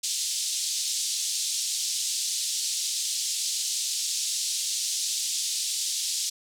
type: band-pass noise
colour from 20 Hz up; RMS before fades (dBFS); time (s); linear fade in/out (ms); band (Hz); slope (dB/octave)
white; -29; 0.03-6.3; 10; 3600 to 8300; 24
effects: none